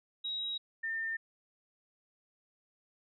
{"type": "tone pair in turn", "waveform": "sine", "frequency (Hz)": [3826, 1805.6], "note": ["A#7", "A6"], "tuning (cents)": [44, 44], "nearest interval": "octave + minor second", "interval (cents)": 1300, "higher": "first", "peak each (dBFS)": [-34, -33], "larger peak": "second", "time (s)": [[0.24, 0.58], [0.83, 1.17]], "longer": "neither", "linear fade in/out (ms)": 10, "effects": []}